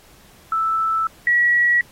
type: tone pair in turn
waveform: sine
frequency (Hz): 1318.5 / 1924.9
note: E6 / B6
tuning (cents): 0 / -45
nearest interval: perfect fifth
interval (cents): 655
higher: second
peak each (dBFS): -17 / -13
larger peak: second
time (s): 0.52-1.07 / 1.27-1.81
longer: first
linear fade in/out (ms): 2
effects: pink hiss -50 dBFS RMS until 1.91 s + AAC 48 kbps